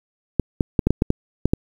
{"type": "clicks", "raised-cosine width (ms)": 3, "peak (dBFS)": -3, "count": 9, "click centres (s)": [0.397, 0.608, 0.792, 0.87, 0.906, 1.021, 1.104, 1.456, 1.535], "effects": ["7-bit"]}